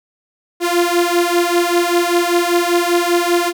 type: beating tone pair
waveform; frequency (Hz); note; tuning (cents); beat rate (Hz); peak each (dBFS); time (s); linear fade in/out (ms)
sawtooth; 345.1 / 350.2; F4 / F4; -21 / +5; 5.1; -12; 0.6-3.53; 50
effects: none